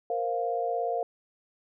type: chord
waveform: sine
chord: Bb suspended second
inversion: none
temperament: equal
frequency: 466.2 / 523.3 / 698.5 Hz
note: Bb4 / C5 / F5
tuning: 0 / 0 / 0 cents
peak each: -31 / -34 / -29 dBFS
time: 0.1-1.03 s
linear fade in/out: 2 ms
effects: none